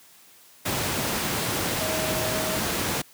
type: tone in noise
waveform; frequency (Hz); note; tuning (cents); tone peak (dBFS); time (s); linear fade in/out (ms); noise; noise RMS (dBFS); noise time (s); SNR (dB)
sine; 632; D#5; +27; -30; 1.8-2.59; 10; pink; -26; 0.65-3.02; -7
effects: white hiss -53 dBFS RMS until 3.13 s + high-pass 100 Hz 12 dB/octave